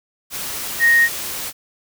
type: tone in noise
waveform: sine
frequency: 1864.7 Hz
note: A#6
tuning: in tune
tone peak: -10 dBFS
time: 0.79-1.09 s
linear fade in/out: 50 ms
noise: white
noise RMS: -27 dBFS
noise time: 0.3-1.53 s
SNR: +14 dB
effects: none